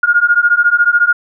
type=beating tone pair; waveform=sine; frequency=1418 / 1432 Hz; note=F6 / F6; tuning=+26 / +43 cents; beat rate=14 Hz; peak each=-11 dBFS; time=0.03-1.13 s; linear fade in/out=5 ms; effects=none